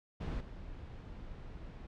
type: noise with level steps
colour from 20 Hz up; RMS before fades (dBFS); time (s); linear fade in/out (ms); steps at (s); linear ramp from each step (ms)
brown; -37 / -47; 0.2-1.87; 10; 0.4; 10
effects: low-pass 4000 Hz 12 dB/octave